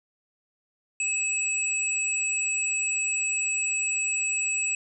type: tone pair together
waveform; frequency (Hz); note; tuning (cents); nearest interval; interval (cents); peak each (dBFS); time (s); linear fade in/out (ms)
sine; 2587 / 7804; E7 / B8; -33 / -22; octave + perfect fifth; 1911; -27; 1-4.75; 2
effects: none